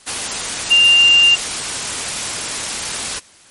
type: tone in noise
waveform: sine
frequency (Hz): 2794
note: F7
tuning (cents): 0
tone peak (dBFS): -7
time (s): 0.7-1.36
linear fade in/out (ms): 20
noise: white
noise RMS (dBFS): -22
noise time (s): 0.06-3.2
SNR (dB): +12
effects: white hiss -46 dBFS RMS until 3.5 s + MP3 48 kbps